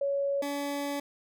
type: tone pair in turn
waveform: sine / 20% pulse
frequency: 559 / 284.7 Hz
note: C#5 / C#4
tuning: +14 / +46 cents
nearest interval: octave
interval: 1168 cents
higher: first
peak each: -26 dBFS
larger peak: neither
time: 0.01-0.42 / 0.42-1 s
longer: second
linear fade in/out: 5 ms
effects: none